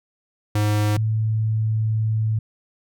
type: tone pair in turn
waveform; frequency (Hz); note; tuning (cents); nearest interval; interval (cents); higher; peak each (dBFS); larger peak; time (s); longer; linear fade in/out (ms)
square / sine; 105 / 109.8; G#2 / A2; +19 / -3; minor second; 78; second; -18; neither; 0.55-0.97 / 0.97-2.39; second; 5
effects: none